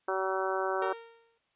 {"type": "harmonic tone", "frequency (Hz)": 190, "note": "F#3", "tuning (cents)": 46, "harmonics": [2, 3, 4, 5, 6, 7, 8], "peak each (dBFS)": [-33, -35, -36, -37, -38, -38, -39], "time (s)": [0.08, 0.93], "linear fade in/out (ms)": 5}
{"type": "tone with exponential decay", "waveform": "sawtooth", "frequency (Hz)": 461.2, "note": "A#4", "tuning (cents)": -19, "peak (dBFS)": -29, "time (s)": [0.82, 1.38], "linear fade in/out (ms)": 2, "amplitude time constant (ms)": 120}
{"effects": ["white hiss -74 dBFS RMS until 1.55 s", "resampled to 8000 Hz"]}